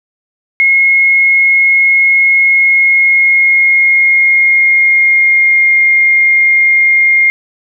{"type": "tone with pitch glide", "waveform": "sine", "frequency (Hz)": [2163, 2125], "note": ["C#7", "C7"], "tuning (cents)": [-43, 26], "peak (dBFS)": -5, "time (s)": [0.6, 7.3], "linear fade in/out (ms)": 0, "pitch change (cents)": -31, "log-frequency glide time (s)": [2.4, 5.79], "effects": []}